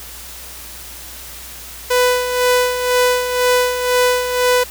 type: tone with tremolo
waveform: sawtooth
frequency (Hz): 497.1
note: B4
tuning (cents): +11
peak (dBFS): -7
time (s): 1.9-4.64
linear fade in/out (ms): 10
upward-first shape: sine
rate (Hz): 2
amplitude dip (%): 60
effects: added 60 Hz sine -40 dBFS peak until 4.7 s + white hiss -34 dBFS RMS until 4.7 s